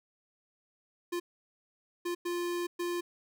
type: tone bursts at uneven times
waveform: square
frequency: 349.2 Hz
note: F4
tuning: in tune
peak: -32 dBFS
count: 4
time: 1.12-1.2 / 2.05-2.15 / 2.25-2.67 / 2.79-3.01 s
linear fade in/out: 10 ms
effects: none